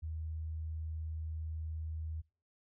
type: tone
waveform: sine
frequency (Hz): 79.3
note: D#2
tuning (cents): +33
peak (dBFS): -37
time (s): 0.02-2.22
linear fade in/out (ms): 20
effects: noise-tail reverb RT60 0.4 s tail -26 dB re dry